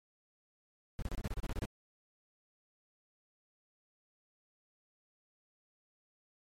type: noise bursts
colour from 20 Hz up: brown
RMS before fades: -36 dBFS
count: 11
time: 0.99-1.653 s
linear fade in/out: 0 ms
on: 33 ms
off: 30 ms
effects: MP3 64 kbps